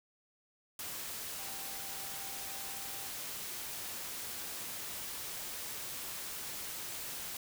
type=tone in noise; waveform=sine; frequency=785 Hz; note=G5; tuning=2 cents sharp; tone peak=-53 dBFS; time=1.39-3.08 s; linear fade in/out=2 ms; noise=white; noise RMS=-42 dBFS; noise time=0.79-7.37 s; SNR=-14 dB; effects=none